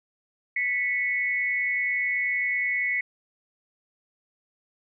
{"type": "tone pair together", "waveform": "sine", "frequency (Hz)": [1975.5, 2206], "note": ["B6", "C#7"], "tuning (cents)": [0, -9], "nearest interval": "major second", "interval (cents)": 191, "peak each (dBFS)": -26, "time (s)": [0.56, 3.01], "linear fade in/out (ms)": 5, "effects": []}